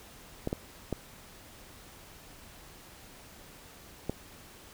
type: clicks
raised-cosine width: 2 ms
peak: -17 dBFS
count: 4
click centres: 0.474 / 0.529 / 0.927 / 4.096 s
effects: pink hiss -52 dBFS RMS until 4.73 s